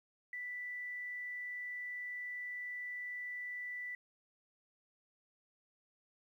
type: tone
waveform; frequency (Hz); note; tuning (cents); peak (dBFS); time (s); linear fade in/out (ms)
sine; 1975.5; B6; 0; -40; 0.33-3.95; 2
effects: 12-bit